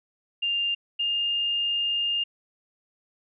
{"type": "tone pair in turn", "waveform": "sine", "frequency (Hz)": [2800, 2818], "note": ["F7", "F7"], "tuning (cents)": [4, 15], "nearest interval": "unison", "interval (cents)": 11, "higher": "second", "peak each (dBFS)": -23, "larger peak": "neither", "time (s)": [[0.42, 0.75], [0.99, 2.24]], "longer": "second", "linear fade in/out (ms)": 10, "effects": []}